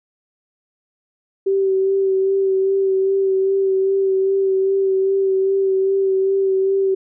sine tone with vibrato, 386 Hz, G4, 27 cents flat, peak -14 dBFS, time 1.46-6.95 s, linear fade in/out 10 ms, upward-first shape sine, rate 2.5 Hz, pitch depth 21 cents each way, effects none

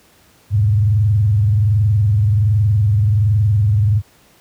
sine tone with frequency modulation, 104.1 Hz, G#2, 5 cents sharp, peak -10 dBFS, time 0.5-4.02 s, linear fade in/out 50 ms, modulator 21.3 Hz, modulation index 0.52, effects pink hiss -51 dBFS RMS until 4.4 s + high-pass 60 Hz 12 dB/octave

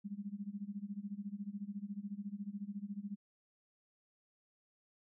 sine tone with tremolo, 202.4 Hz, G#3, 44 cents flat, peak -37 dBFS, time 0.04-3.16 s, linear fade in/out 20 ms, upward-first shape sine, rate 14 Hz, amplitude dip 90%, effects none

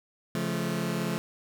sawtooth chord, Db augmented, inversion none, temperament just, 138.59 / 173.24 / 216.5 Hz, Db3 / F3 / A3, 0 / -14 / -28 cents, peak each -31 / -27 / -28 dBFS, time 0.35-1.18 s, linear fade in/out 0 ms, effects none

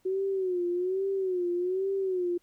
sine tone with vibrato, 370 Hz, F#4, in tune, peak -26 dBFS, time 0.05-2.38 s, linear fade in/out 10 ms, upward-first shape sine, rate 1.2 Hz, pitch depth 97 cents each way, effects pink hiss -69 dBFS RMS until 2.42 s

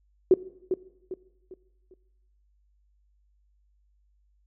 sine tone with echo, 370 Hz, F#4, in tune, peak -12 dBFS, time 0.31-0.34 s, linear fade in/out 2 ms, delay 400 ms, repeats 4, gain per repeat -9 dB, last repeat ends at 1.94 s, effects noise-tail reverb RT60 0.9 s tail -18 dB re dry + added 50 Hz sine -63 dBFS peak until 4.46 s

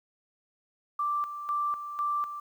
sine tone with tremolo, 1174.7 Hz, D6, in tune, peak -26 dBFS, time 0.99-2.4 s, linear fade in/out 5 ms, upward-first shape square, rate 2 Hz, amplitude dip 65%, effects 10-bit

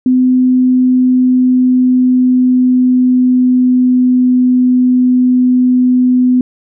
sine tone with pitch glide, 254.4 to 251.3 Hz, C4 to B3, -48 to +30 cents, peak -6 dBFS, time 0.06-6.41 s, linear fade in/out 2 ms, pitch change -22 cents, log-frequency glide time 0.19-4.42 s, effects none

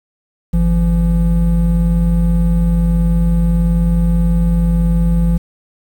triangle tone pair together, 50.54 / 170 Hz, G#1 / F3, -46 / -46 cents, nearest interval octave + major sixth, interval 2100 cents, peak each -11 dBFS, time 0.53-5.38 s, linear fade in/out 10 ms, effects 7-bit

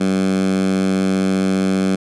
10% pulse tone with high-pass filter, 95.1 Hz, F#2, 48 cents sharp, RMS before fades -17 dBFS, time 0-1.96 s, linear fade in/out 10 ms, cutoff 200 Hz, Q 3.6, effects resampled to 24000 Hz

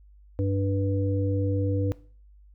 harmonic tone, 98 Hz, G2, in tune, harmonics 1 / 3 / 5, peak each -24 / -29 / -31 dBFS, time 0.39-1.92 s, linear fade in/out 0 ms, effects noise-tail reverb RT60 0.4 s tail -18 dB re dry + added 50 Hz sine -50 dBFS peak until 2.54 s

